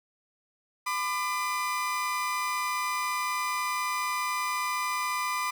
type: tone pair together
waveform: 30% pulse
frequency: 1006 / 1196.3 Hz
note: B5 / D6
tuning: +32 / +32 cents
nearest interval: minor third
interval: 300 cents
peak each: -28 dBFS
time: 0.86-5.51 s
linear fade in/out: 10 ms
effects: none